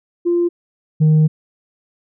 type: tone pair in turn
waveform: sine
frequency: 346.5 / 155.15 Hz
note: F4 / D#3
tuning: -14 / -5 cents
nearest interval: octave + major second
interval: 1391 cents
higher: first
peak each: -12 / -6 dBFS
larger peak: second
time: 0.25-0.49 / 1-1.28 s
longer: second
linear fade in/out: 20 ms
effects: tanh soft clip ceiling -8 dBFS